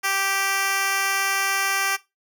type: tone with high-pass filter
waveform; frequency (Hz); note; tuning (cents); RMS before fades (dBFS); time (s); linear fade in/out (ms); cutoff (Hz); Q
10% pulse; 391; G4; -4; -23; 0.03-1.97; 20; 1000; 0.59
effects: noise-tail reverb RT60 0.2 s tail -17 dB re dry